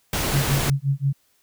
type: noise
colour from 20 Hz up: pink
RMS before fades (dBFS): -24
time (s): 0.13-0.7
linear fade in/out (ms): 2
type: tone with tremolo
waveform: sine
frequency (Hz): 138.59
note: C#3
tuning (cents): 0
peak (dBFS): -16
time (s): 0.33-1.13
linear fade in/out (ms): 10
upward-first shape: sine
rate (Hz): 5.7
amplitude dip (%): 100
effects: white hiss -64 dBFS RMS until 1.42 s